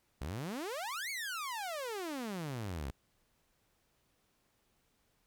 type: exponential two-way sweep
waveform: sawtooth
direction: up then down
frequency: 61.74 to 2272 to 61.74 Hz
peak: -34 dBFS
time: 0.21-2.91 s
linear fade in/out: 5 ms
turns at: 1.1 s
effects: pink hiss -75 dBFS RMS until 5.26 s